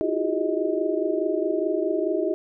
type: tone cluster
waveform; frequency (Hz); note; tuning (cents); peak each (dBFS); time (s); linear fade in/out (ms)
sine; 320.8 / 345.6 / 370.3 / 407.7 / 627; E4 / F4 / F#4 / G#4 / D#5; -47 / -18 / +1 / -32 / +13; -28; 0.01-2.34; 0
effects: none